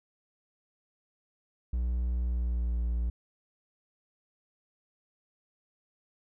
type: tone with pitch glide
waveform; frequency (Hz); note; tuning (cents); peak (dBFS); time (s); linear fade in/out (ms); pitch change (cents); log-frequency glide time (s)
triangle; 60.6 to 58.64; B1 to A#1; -32 to +11; -25; 1.73-3.1; 5; -57; 2.22-2.8
effects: none